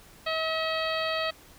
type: harmonic tone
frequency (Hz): 641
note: E5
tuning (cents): -49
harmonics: 1 / 2 / 3 / 4 / 5 / 6 / 7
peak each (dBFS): -30 / -33 / -35 / -36 / -37 / -38 / -38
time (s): 0.26-1.31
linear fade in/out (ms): 10
effects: pink hiss -53 dBFS RMS until 1.58 s